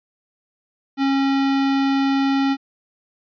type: tone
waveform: square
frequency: 273 Hz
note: C#4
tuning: 26 cents flat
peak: -17 dBFS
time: 0.97-2.57 s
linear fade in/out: 50 ms
effects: resampled to 11025 Hz